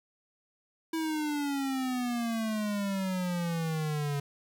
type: exponential sweep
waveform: square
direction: down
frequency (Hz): 326.7 to 141.2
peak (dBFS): -30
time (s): 0.93-4.2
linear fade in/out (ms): 5
effects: 12-bit